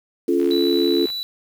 sine chord, Db augmented, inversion none, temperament just, 277.2 / 346.5 / 433.1 Hz, Db4 / F4 / A4, 0 / -14 / -27 cents, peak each -21 / -18 / -22 dBFS, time 0.28-1.06 s, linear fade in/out 5 ms
click train, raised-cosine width 0.3 ms, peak -23 dBFS, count 48, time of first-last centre 0.4-1.101 s, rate 67 Hz
triangle tone, 3951 Hz, B7, in tune, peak -23 dBFS, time 0.51-1.23 s, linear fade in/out 0 ms
effects 7-bit

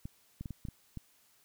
clicks, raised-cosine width 5 ms, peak -28 dBFS, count 7, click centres 0.055 / 0.41 / 0.458 / 0.507 / 0.652 / 0.686 / 0.973 s, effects white hiss -67 dBFS RMS until 1.44 s

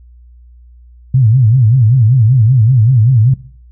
sine tone with vibrato, 119.6 Hz, A#2, 45 cents sharp, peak -5 dBFS, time 1.14-3.34 s, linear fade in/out 5 ms, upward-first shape sine, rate 5.2 Hz, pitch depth 210 cents each way, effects noise-tail reverb RT60 0.5 s tail -18 dB re dry + added 60 Hz sine -37 dBFS peak until 3.71 s

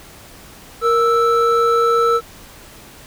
triangle tone pair together, 467 / 1318.5 Hz, A#4 / E6, +3 / 0 cents, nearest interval octave + tritone, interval 1797 cents, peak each -13 dBFS, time 0.81-2.21 s, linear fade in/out 50 ms, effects pink hiss -41 dBFS RMS until 3.06 s

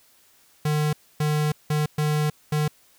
square tone bursts at uneven times, 151 Hz, D3, 48 cents sharp, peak -21 dBFS, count 5, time 0.65-0.93 / 1.2-1.52 / 1.7-1.86 / 1.98-2.3 / 2.52-2.68 s, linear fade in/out 5 ms, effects white hiss -58 dBFS RMS until 2.98 s

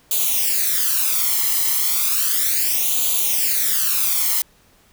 blue noise with flanger, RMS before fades -19 dBFS, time 0.11-4.42 s, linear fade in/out 2 ms, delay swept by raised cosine 0.28 to 0.99 ms, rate 0.34 Hz, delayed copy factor +0.8, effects pink hiss -55 dBFS RMS until 4.92 s

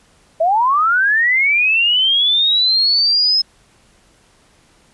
sine linear sweep, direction up, 622.3 to 5180 Hz, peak -11 dBFS, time 0.4-3.42 s, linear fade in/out 10 ms, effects pink hiss -53 dBFS RMS until 4.93 s + resampled to 24000 Hz

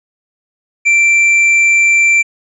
triangle tone with tanh clipping, 2349 Hz, D7, in tune, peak -8 dBFS, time 0.85-2.23 s, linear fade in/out 20 ms, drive 10 dB, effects resampled to 22050 Hz

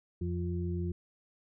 harmonic tone, 87.6 Hz, F2, 6 cents sharp, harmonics 1 / 2 / 4, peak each -33 / -36 / -39 dBFS, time 0.21-0.92 s, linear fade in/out 5 ms, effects none

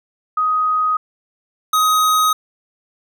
sine / square tone pair in turn, 1253 / 1258.1 Hz, D#6 / D#6, +12 / +19 cents, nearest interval unison, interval 7 cents, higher second, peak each -14 / -13 dBFS, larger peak second, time 0.37-0.97 / 1.73-2.33 s, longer neither, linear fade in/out 5 ms, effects none

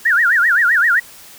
sine tone with vibrato, 1628 Hz, G#6, 35 cents flat, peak -10 dBFS, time 0.05-1 s, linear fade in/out 10 ms, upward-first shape sine, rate 7.7 Hz, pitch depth 280 cents each way, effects white hiss -40 dBFS RMS until 1.38 s

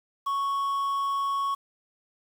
triangle tone with quantisation, 1108.7 Hz, C#6, in tune, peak -23 dBFS, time 0.26-1.55 s, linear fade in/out 10 ms, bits 8, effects none

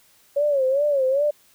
sine tone with vibrato, 554.4 Hz, C#5, in tune, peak -17 dBFS, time 0.36-1.31 s, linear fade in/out 10 ms, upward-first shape sine, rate 2.5 Hz, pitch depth 120 cents each way, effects white hiss -57 dBFS RMS until 1.54 s

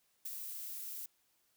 violet noise with ADSR envelope, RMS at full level -40 dBFS, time 0.25-1.06 s, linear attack 7 ms, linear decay 32 ms, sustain -4 dB, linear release 4 ms, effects white hiss -75 dBFS RMS until 1.56 s

